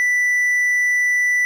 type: tone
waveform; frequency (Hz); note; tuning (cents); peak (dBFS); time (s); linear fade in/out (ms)
triangle; 1975.5; B6; 0; -13; 0-1.45; 0
effects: none